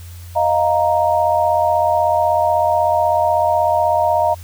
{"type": "chord", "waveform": "sine", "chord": "Eb suspended second", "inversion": "none", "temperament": "equal", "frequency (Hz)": [622.3, 698.5, 932.3], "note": ["Eb5", "F5", "Bb5"], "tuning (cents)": [0, 0, 0], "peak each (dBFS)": -17, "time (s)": [0.35, 4.35], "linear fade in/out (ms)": 20, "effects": ["added 87 Hz sine -32 dBFS peak until 4.43 s", "white hiss -44 dBFS RMS until 4.43 s"]}